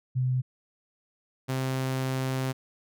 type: tone pair in turn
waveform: sine / sawtooth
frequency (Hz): 127.7 / 131.29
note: C3 / C3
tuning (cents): -42 / +6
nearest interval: unison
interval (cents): 48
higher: second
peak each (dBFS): -23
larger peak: neither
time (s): 0.15-0.42 / 1.48-2.53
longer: second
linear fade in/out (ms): 20
effects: none